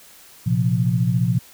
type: chord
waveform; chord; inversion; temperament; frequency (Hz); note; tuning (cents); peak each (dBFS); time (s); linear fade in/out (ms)
sine; Bb suspended second; none; equal; 116.54 / 130.81 / 174.61; Bb2 / C3 / F3; 0 / 0 / 0; -20 / -21 / -21; 0.46-1.39; 10
effects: white hiss -47 dBFS RMS until 1.53 s